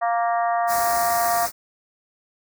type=harmonic tone; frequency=233.1 Hz; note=A#3; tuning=in tune; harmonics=3 / 4 / 5 / 6 / 7 / 8; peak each=-20 / -29 / -27 / -36 / -38 / -33 dBFS; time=0.01-1.47 s; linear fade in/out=20 ms
type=band-stop noise; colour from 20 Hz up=white; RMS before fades=-28 dBFS; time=0.67-1.52 s; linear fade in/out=50 ms; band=2200 to 4300 Hz; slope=48 dB/octave
effects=none